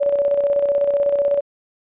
sine tone with tremolo, 569 Hz, C#5, 45 cents sharp, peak -13 dBFS, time 0-1.41 s, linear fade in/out 20 ms, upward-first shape square, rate 16 Hz, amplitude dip 45%, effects resampled to 8000 Hz

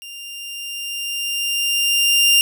sawtooth tone with level ramp, 2794 Hz, F7, in tune, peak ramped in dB -30 to -7 dBFS, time 0.02-2.41 s, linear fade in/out 0 ms, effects none

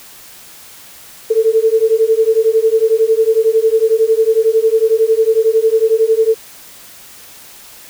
sine beating tone pair, 440 / 451 Hz, A4 / A4, 0 / +43 cents, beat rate 11 Hz, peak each -12 dBFS, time 1.3-6.35 s, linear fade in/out 10 ms, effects white hiss -38 dBFS RMS until 7.89 s

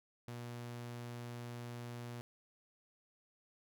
sawtooth tone, 120 Hz, B2, 49 cents flat, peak -40 dBFS, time 0.28-2.21 s, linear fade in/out 0 ms, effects none

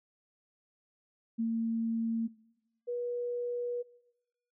sine tone pair in turn, 227.5 / 484.3 Hz, A#3 / B4, -42 / -34 cents, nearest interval octave + minor second, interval 1308 cents, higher second, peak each -28 / -32 dBFS, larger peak first, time 1.38-2.28 / 2.87-3.83 s, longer second, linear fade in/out 20 ms, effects noise-tail reverb RT60 1.0 s tail -22 dB re dry

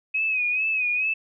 sine tone with vibrato, 2531 Hz, D#7, 29 cents sharp, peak -21 dBFS, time 0.14-1.14 s, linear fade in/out 10 ms, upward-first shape sine, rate 2.3 Hz, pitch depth 68 cents each way, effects none

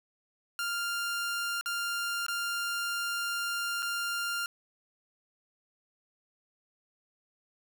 sawtooth tone with dropouts, 1396.9 Hz, F6, in tune, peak -27 dBFS, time 0.59-4.46 s, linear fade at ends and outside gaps 1 ms, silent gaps 1.611-1.659 / 2.265-2.283 / 3.823-3.827 s, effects none

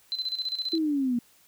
sine tone with tremolo, 4057 Hz, B7, 46 cents sharp, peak -26 dBFS, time 0.12-0.78 s, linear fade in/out 0 ms, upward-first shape square, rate 15 Hz, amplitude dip 70%
sine linear sweep, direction down, 333.2 to 232.9 Hz, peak -23 dBFS, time 0.73-1.19 s, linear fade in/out 5 ms
effects white hiss -60 dBFS RMS until 1.47 s

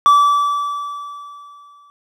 triangle tone with exponential decay, 1156 Hz, D6, 28 cents flat, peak -4 dBFS, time 0.06-1.9 s, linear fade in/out 0 ms, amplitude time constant 400 ms, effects none

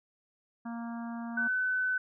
harmonic tone, 233.1 Hz, A#3, in tune, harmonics 1 / 3 / 4 / 5 / 6 / 7, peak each -36 / -46 / -48 / -50 / -52 / -53 dBFS, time 0.65-1.48 s, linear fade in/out 10 ms
sine tone, 1509 Hz, F#6, 34 cents sharp, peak -27 dBFS, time 1.37-1.98 s, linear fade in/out 5 ms
effects none

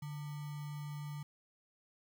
sine tone with sample-and-hold, 146.83 Hz, D3, in tune, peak -40 dBFS, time 0.02-1.23 s, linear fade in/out 5 ms, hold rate 1050 Hz, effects none

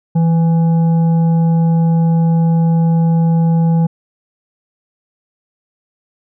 sine tone with frequency modulation, 164.81 Hz, E3, in tune, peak -9 dBFS, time 0.15-3.87 s, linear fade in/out 10 ms, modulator 665 Hz, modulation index 0.26, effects none

